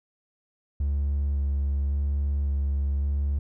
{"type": "tone with vibrato", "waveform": "triangle", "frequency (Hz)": 70.5, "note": "C#2", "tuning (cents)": 30, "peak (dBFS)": -20, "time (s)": [0.8, 3.39], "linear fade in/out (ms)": 5, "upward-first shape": "square", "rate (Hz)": 0.9, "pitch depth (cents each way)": 13, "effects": ["tanh soft clip ceiling -17 dBFS"]}